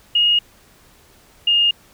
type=tone pair in turn; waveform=sine; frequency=2866 / 2836 Hz; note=F7 / F7; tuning=+44 / +26 cents; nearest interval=unison; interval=18 cents; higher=first; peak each=-12 dBFS; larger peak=neither; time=0.15-0.39 / 1.47-1.71 s; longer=neither; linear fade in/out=5 ms; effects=pink hiss -51 dBFS RMS until 1.93 s